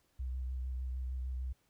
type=tone with vibrato; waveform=sine; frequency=63.7 Hz; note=C2; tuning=46 cents flat; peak=-35 dBFS; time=0.19-1.53 s; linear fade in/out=10 ms; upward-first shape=square; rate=6.6 Hz; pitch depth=20 cents each way; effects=pink hiss -74 dBFS RMS until 1.69 s